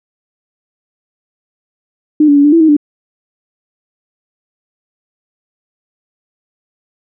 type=tone with pitch steps; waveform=sine; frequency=303.1 / 287.6 / 284.8 / 293.9 / 331.8 / 316.5 / 294.1 Hz; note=D#4 / D4 / C#4 / D4 / E4 / D#4 / D4; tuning=-45 / -36 / +47 / +1 / +11 / +30 / +3 cents; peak=-4 dBFS; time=2.2-2.767 s; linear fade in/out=5 ms; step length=81 ms; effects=none